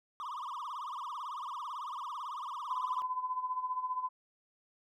triangle tone with vibrato, 1087 Hz, C#6, 34 cents flat, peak -36 dBFS, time 0.2-3.02 s, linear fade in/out 0 ms, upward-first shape triangle, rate 18 Hz, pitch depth 270 cents each way
sine tone with tremolo, 1013 Hz, B5, 44 cents sharp, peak -30 dBFS, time 2.7-4.09 s, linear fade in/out 10 ms, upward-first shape sine, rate 15 Hz, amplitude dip 70%
effects none

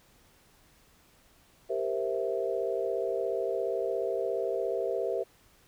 sine chord, C dominant seventh, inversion second, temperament equal, 392 / 466.2 / 523.3 / 659.3 Hz, G4 / Bb4 / C5 / E5, 0 / 0 / 0 / 0 cents, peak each -33 / -33 / -34 / -34 dBFS, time 1.69-5.24 s, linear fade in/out 20 ms, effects pink hiss -62 dBFS RMS until 5.67 s

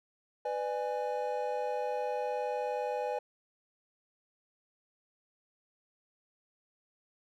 triangle chord, G# diminished, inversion first, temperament just, 498.4 / 598 / 830.6 Hz, B4 / D5 / G#5, +16 / +31 / 0 cents, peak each -33 / -35 / -34 dBFS, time 0.45-3.19 s, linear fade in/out 5 ms, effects none

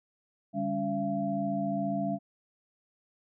sine tone cluster, 145.7 / 200.3 / 282.6 / 679 Hz, D3 / G3 / C#4 / F5, -13 / +38 / +34 / -49 cents, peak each -39 / -32 / -34 / -32 dBFS, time 0.53-2.19 s, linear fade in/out 50 ms, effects none

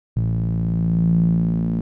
sawtooth tone with band-pass filter sweep, 56.2 Hz, A1, 37 cents sharp, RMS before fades -19 dBFS, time 0.16-1.81 s, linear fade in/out 5 ms, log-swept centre 130 to 200 Hz, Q 7.8, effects none

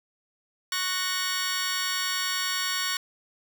15% pulse chord, F# major, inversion second, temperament just, 1110 / 1480 / 1850 Hz, C#6 / F#6 / A#6, +2 / 0 / -14 cents, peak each -25 dBFS, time 0.72-2.97 s, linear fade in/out 2 ms, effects none

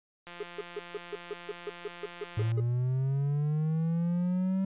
click train, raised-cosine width 0.3 ms, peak -29 dBFS, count 392, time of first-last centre 0.27-2.517 s, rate 174 Hz
triangle tone bursts, 415.3 Hz, G#4, in tune, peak -30 dBFS, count 13, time 0.4-2.603 s, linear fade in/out 5 ms, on 31 ms, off 150 ms
triangle linear sweep, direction up, 108.7 to 193.2 Hz, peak -24 dBFS, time 2.37-4.65 s, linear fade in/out 5 ms
effects resampled to 8000 Hz

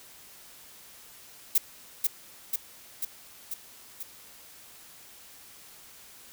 violet noise with echo, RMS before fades -21 dBFS, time 1.55-1.58 s, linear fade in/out 5 ms, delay 490 ms, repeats 5, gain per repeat -3 dB, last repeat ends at 4.03 s, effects white hiss -51 dBFS RMS until 6.32 s

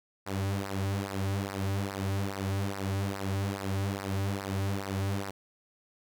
sawtooth tone with flanger, 98 Hz, G2, in tune, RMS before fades -32 dBFS, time 0.26-5.31 s, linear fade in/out 10 ms, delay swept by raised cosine 0.29 to 4.49 ms, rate 2.4 Hz, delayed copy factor -0.8, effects none

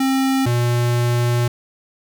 square tone pair in turn, 266.6 / 120.41 Hz, C4 / B2, +33 / -43 cents, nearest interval octave + major second, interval 1376 cents, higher first, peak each -16 dBFS, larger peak neither, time 0-0.46 / 0.46-1.48 s, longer second, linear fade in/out 5 ms, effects none

